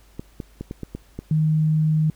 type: clicks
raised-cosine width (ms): 3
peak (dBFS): -17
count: 7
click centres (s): 0.195 / 0.402 / 0.61 / 0.711 / 0.833 / 0.95 / 1.19
type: tone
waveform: sine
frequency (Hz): 155.56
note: D#3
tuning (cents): 0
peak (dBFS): -16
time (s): 1.31-2.1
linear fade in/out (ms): 2
effects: added 50 Hz sine -51 dBFS peak until 2.15 s + pink hiss -57 dBFS RMS until 2.15 s